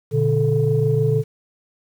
sine tone cluster, 119.8 / 146.3 / 437.9 Hz, A#2 / D3 / A4, +48 / -6 / -8 cents, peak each -19 dBFS, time 0.11-1.24 s, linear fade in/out 50 ms, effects tanh soft clip ceiling -6 dBFS + 8-bit

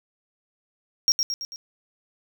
triangle tone with echo, 5588 Hz, F8, in tune, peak -14 dBFS, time 1.08-1.12 s, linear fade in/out 0 ms, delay 110 ms, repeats 4, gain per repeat -5 dB, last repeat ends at 1.56 s, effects none

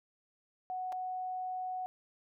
sine tone with dropouts, 740 Hz, F#5, in tune, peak -35 dBFS, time 0.7-1.86 s, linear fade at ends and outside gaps 0 ms, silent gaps 0.922-0.926 s, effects none

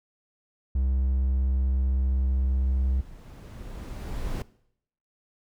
triangle tone, 65.41 Hz, C2, in tune, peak -20 dBFS, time 0.75-3.01 s, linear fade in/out 5 ms
brown noise with exponential growth, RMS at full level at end -29 dBFS, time 1.33-4.42 s, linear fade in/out 1 ms, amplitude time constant 670 ms
effects noise-tail reverb RT60 0.7 s tail -20 dB re dry

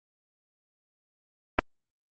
clicks, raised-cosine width 0.5 ms, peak -5 dBFS, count 2, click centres 1.588 / 1.591 s, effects Opus 24 kbps

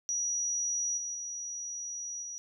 sine tone with level steps, 5810 Hz, F#8, 32 cents flat, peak -29 / -34 / -36 / -38 dBFS, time 0.09-2.38 s, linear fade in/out 0 ms, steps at 0.97 / 1.14 / 2.22 s, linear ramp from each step 10 ms, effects none

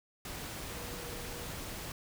sine tone in noise, 481 Hz, B4, 46 cents flat, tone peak -49 dBFS, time 0.7-1.45 s, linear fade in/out 2 ms, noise pink, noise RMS -42 dBFS, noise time 0.25-1.92 s, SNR -10 dB, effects none

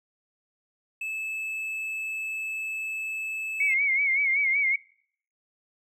triangle tone, 2612 Hz, E7, 17 cents flat, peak -28 dBFS, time 1.01-3.74 s, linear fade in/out 5 ms
sine tone with vibrato, 2193 Hz, C#7, 19 cents flat, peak -21 dBFS, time 3.6-4.76 s, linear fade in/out 5 ms, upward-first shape sine, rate 5.3 Hz, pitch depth 80 cents each way
effects noise-tail reverb RT60 0.6 s tail -23 dB re dry

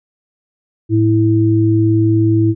sine tone pair together, 108.9 / 327.6 Hz, A2 / E4, -17 / -11 cents, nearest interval octave + perfect fifth, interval 1906 cents, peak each -12 dBFS, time 0.89-2.55 s, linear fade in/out 50 ms, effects none

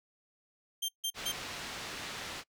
sawtooth tone bursts, 3164 Hz, G7, 15 cents sharp, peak -28 dBFS, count 3, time 0.82-1.321 s, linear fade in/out 10 ms, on 67 ms, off 150 ms
white low-pass noise, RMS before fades -42 dBFS, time 1.14-2.44 s, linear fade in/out 50 ms, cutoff 4100 Hz, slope 12 dB/octave
effects noise-tail reverb RT60 0.1 s tail -24 dB re dry

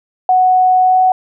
sine tone with pitch glide, 740 to 744.3 Hz, F#5 to F#5, 0 to +10 cents, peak -7 dBFS, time 0.29-1.12 s, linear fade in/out 2 ms, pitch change +10 cents, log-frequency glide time 0.82-0.99 s, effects none

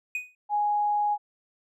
triangle tone with exponential decay, 2489 Hz, D#7, in tune, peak -23 dBFS, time 0.15-0.35 s, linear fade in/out 2 ms, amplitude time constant 43 ms
sine tone, 830.6 Hz, G#5, in tune, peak -22 dBFS, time 0.49-1.18 s, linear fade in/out 50 ms
effects none

